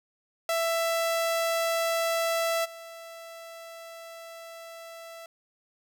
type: tone with level steps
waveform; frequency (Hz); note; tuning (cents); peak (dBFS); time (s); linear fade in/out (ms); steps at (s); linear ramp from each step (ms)
sawtooth; 664; E5; +12; -21 / -38; 0.49-5.26; 2; 2.64; 20
effects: none